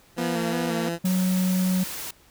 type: tone with pitch glide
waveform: 15% pulse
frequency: 170.9 to 169.23 Hz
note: F3 to E3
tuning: -37 to +46 cents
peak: -20 dBFS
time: 0.16-0.99 s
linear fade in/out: 50 ms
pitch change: -17 cents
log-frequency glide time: 0.27-0.54 s
type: tone with vibrato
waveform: sawtooth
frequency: 235.7 Hz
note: A#3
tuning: 19 cents sharp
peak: -23 dBFS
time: 0.18-0.89 s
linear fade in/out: 2 ms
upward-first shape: square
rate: 2.9 Hz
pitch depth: 50 cents each way
type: tone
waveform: triangle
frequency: 185 Hz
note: F#3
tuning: in tune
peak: -18 dBFS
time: 1.04-1.84 s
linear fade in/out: 10 ms
type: noise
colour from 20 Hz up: white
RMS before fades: -34 dBFS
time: 1.05-2.11 s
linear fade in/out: 5 ms
effects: pink hiss -56 dBFS RMS until 2.3 s